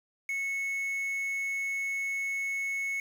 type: tone with quantisation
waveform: triangle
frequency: 2200 Hz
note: C#7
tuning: 14 cents flat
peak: -28 dBFS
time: 0.29-3 s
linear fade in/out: 2 ms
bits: 8
effects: none

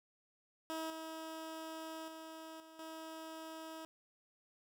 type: tone with level steps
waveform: 15% pulse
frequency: 320.6 Hz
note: E4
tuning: 48 cents flat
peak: -33 / -38 / -42 / -49 / -40 dBFS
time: 0.7-3.85 s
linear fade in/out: 0 ms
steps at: 0.9 / 2.08 / 2.6 / 2.79 s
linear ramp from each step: 2 ms
effects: none

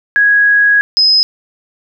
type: tone pair in turn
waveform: sine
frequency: 1659 / 5073 Hz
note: G#6 / D#8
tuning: -2 / +33 cents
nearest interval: octave + perfect fifth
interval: 1935 cents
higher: second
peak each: -6 dBFS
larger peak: neither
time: 0.16-0.81 / 0.97-1.23 s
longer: first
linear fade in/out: 0 ms
effects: none

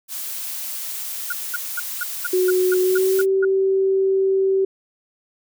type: noise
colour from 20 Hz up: blue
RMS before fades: -29 dBFS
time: 0.08-3.26 s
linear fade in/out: 50 ms
type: tone bursts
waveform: sine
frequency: 1443 Hz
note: F#6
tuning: 44 cents flat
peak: -21 dBFS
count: 10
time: 1.3-3.45 s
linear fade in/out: 5 ms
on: 26 ms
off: 210 ms
type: tone with pitch glide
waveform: sine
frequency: 367.9 to 385.1 Hz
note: F#4 to G4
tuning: -10 to -31 cents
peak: -15 dBFS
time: 2.33-4.65 s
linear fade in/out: 5 ms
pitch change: +79 cents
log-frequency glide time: 2.79-3.24 s
effects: none

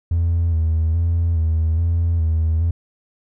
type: tone with vibrato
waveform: triangle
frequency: 82.41 Hz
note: E2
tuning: in tune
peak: -12 dBFS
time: 0.11-2.71 s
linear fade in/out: 5 ms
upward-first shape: square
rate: 1.2 Hz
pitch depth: 42 cents each way
effects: tanh soft clip ceiling -11 dBFS

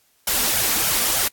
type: noise with flanger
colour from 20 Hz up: white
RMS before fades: -20 dBFS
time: 0.27-1.28 s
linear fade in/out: 5 ms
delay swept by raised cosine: 1.3 to 4.4 ms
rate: 3.3 Hz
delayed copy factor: +0.7
effects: white hiss -61 dBFS RMS until 1.32 s + AAC 64 kbps

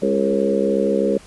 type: harmonic tone with a mistuned harmonic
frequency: 68 Hz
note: C#2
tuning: 33 cents flat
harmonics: 3 / 4 / 5 / 6 / 7 / 8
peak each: -22 / -26 / -25 / -22 / -22 / -22 dBFS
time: 0.02-1.18 s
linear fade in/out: 5 ms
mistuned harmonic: 7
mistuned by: -19 cents
effects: pink hiss -45 dBFS RMS until 1.26 s + resampled to 24000 Hz

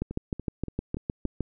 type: two click trains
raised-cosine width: 3 ms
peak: -22 / -15 dBFS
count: 5 / 10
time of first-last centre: 0.11-1.256 / 0.02-1.407 s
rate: 3.49 / 6.49 Hz
effects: none

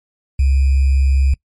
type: tone with sample-and-hold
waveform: sine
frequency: 67.5 Hz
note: C#2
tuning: 45 cents flat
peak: -10 dBFS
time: 0.39-1.34 s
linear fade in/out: 5 ms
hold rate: 2450 Hz
effects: noise-tail reverb RT60 0.1 s tail -24 dB re dry + MP3 48 kbps

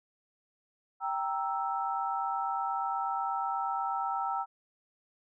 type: chord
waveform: sine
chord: E diminished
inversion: first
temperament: equal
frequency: 784 / 932.3 / 1318.5 Hz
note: G5 / Bb5 / E6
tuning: 0 / 0 / 0 cents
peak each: -33 / -35 / -34 dBFS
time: 1-4.46 s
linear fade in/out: 50 ms
effects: none

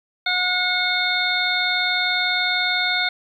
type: harmonic tone with a mistuned harmonic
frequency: 726 Hz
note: F#5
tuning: 33 cents flat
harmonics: 1 / 2 / 3 / 5 / 6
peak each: -28 / -24 / -23 / -24 / -28 dBFS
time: 0.26-3.09 s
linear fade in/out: 5 ms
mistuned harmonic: 6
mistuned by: -40 cents
effects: 9-bit

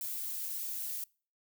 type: noise with flanger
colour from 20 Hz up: violet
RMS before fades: -38 dBFS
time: 0.01-1.04 s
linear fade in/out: 2 ms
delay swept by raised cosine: 0.94 to 5.84 ms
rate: 3.6 Hz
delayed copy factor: +0.85
effects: noise-tail reverb RT60 0.4 s tail -25 dB re dry

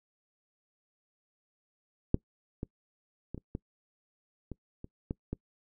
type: clicks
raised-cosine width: 3 ms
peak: -10 / -22 / -24 / -30 / -22 / -26 / -29 / -20 / -21 dBFS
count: 9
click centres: 2.144 / 2.631 / 3.346 / 3.378 / 3.551 / 4.517 / 4.844 / 5.109 / 5.33 s
effects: noise-tail reverb RT60 0.1 s tail -24 dB re dry

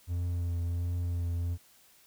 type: tone with vibrato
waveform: triangle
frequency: 86.6 Hz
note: F2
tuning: 14 cents flat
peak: -27 dBFS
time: 0.07-1.58 s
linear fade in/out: 50 ms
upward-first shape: triangle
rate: 1.4 Hz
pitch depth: 23 cents each way
effects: white hiss -61 dBFS RMS until 2.06 s

